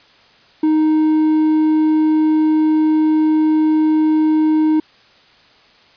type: tone with hard clipping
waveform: sine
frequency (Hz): 311.1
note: D#4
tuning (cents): 0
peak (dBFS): -12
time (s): 0.63-4.8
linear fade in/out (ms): 5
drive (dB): 3
effects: white hiss -49 dBFS RMS until 5.96 s + resampled to 11025 Hz